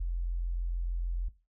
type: tone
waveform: sine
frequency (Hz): 43.26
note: F1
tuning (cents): -16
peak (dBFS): -29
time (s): 0-1.29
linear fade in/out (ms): 10
effects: noise-tail reverb RT60 0.3 s tail -17 dB re dry